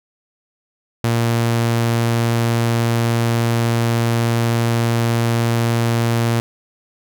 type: tone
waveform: sawtooth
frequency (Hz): 116.54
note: A#2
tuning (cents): 0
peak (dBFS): -11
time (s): 1.04-6.4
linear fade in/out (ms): 0
effects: none